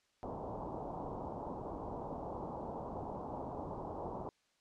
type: low-pass noise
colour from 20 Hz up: white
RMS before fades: -43 dBFS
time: 0.23-4.29 s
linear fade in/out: 0 ms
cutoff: 970 Hz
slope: 48 dB/octave
effects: white hiss -75 dBFS RMS until 4.6 s + low-pass 6000 Hz 12 dB/octave